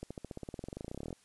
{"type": "accelerating click train", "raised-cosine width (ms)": 2, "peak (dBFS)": -27, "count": 26, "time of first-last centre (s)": [0.03, 1.128], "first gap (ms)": 76, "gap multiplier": 0.95, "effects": ["white hiss -66 dBFS RMS until 1.24 s", "resampled to 24000 Hz"]}